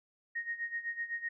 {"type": "tone with tremolo", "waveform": "sine", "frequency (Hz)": 1864.7, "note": "A#6", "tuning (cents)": 0, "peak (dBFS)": -32, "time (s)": [0.35, 1.29], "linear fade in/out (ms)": 10, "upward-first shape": "sine", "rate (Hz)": 7.9, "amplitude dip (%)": 80, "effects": []}